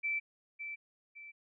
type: tone with echo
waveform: sine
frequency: 2327 Hz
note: D7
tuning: 17 cents flat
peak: -31 dBFS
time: 0.03-0.2 s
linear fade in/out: 20 ms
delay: 560 ms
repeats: 2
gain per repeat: -8 dB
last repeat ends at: 1.32 s
effects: none